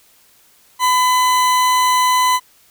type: tone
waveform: 40% pulse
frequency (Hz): 1006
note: B5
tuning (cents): +32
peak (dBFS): -11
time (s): 0.79-2.4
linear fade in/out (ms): 50
effects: white hiss -52 dBFS RMS until 2.7 s